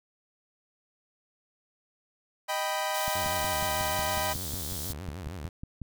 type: chord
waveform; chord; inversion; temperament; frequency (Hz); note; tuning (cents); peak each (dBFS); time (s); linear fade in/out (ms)
sawtooth; Eb augmented; none; equal; 622.3 / 784 / 987.8; Eb5 / G5 / B5; 0 / 0 / 0; -29; 2.48-4.34; 20
type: high-pass noise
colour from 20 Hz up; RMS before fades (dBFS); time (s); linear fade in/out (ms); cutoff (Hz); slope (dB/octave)
white; -37; 2.94-4.93; 10; 3100; 96
type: click train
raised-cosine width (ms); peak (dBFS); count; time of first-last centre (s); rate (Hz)
5; -26; 16; 3.08-5.817; 5.48
type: tone with vibrato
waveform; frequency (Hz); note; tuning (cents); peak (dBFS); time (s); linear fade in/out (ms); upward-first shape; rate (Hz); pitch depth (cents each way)
sawtooth; 83; E2; +12; -33; 3.15-5.49; 5; sine; 6.5; 270
effects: none